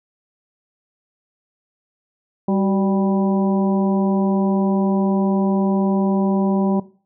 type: harmonic tone with a mistuned harmonic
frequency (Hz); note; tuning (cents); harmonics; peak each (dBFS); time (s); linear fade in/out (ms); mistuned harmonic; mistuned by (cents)
196; G3; 0; 1 / 2 / 3 / 4 / 5; -17 / -23 / -27 / -29 / -31; 2.48-6.8; 5; 2; -65
effects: noise-tail reverb RT60 0.4 s tail -18 dB re dry